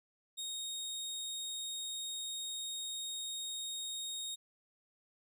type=tone; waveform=25% pulse; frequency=3729 Hz; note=A#7; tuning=in tune; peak=-35 dBFS; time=0.37-4.36 s; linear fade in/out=20 ms; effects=none